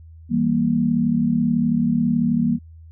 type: tone cluster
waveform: sine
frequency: 164 / 197.6 / 236 Hz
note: E3 / G3 / A#3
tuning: -9 / +14 / +22 cents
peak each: -23 / -23 / -18 dBFS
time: 0.29-2.59 s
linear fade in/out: 50 ms
effects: added 81 Hz sine -40 dBFS peak until 2.91 s